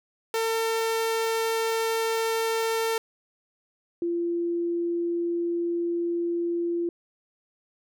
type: tone pair in turn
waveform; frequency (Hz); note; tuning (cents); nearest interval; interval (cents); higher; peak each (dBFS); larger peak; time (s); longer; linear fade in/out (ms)
sawtooth / sine; 451.1 / 342.8; A4 / F4; +43 / -32; perfect fourth; 475; first; -20 / -24; first; 0.34-2.98 / 4.02-6.89; second; 2
effects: none